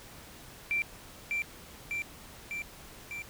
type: tone with echo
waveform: triangle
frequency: 2352 Hz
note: D7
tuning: 2 cents sharp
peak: -23 dBFS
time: 0.71-0.82 s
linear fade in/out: 0 ms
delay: 600 ms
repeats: 4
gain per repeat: -3 dB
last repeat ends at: 3.22 s
effects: tanh soft clip ceiling -25 dBFS + pink hiss -50 dBFS RMS until 3.29 s